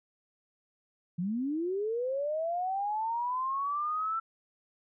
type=linear sweep; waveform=sine; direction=up; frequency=164.81 to 1342 Hz; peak=-29 dBFS; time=1.18-4.2 s; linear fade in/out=10 ms; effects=none